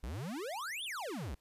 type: exponential two-way sweep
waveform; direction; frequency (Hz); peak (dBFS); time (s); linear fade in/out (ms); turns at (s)
square; up then down; 50.7 to 3666 to 51.9; -39; 0.03-1.35; 5; 0.84
effects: pink hiss -74 dBFS RMS until 1.4 s + resampled to 32000 Hz